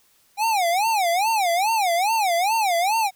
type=tone with vibrato; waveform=square; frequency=784 Hz; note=G5; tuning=in tune; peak=-19 dBFS; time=0.37-3.11 s; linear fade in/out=50 ms; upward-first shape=sine; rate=2.4 Hz; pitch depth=260 cents each way; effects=white hiss -60 dBFS RMS until 3.15 s